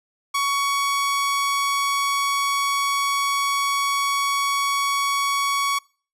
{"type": "tone", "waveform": "sawtooth", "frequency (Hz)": 1120, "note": "C#6", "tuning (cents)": 18, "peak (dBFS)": -16, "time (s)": [0.34, 5.79], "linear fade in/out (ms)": 10, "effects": ["noise-tail reverb RT60 0.4 s tail -24 dB re dry", "resampled to 32000 Hz"]}